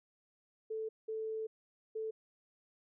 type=tone bursts at uneven times; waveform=sine; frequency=440 Hz; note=A4; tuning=in tune; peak=-36 dBFS; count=3; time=0.7-0.89 / 1.08-1.47 / 1.95-2.11 s; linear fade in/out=10 ms; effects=none